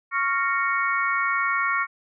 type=harmonic tone with a mistuned harmonic; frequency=370 Hz; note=F#4; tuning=in tune; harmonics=3 / 4 / 5 / 6; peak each=-25 / -26 / -27 / -28 dBFS; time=0.11-1.87 s; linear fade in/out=50 ms; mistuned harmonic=4; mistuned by=-110 cents; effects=none